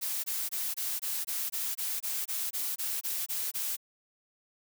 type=noise bursts; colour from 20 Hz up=blue; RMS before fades=-33 dBFS; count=15; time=0.01-3.768 s; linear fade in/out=20 ms; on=230 ms; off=22 ms; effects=none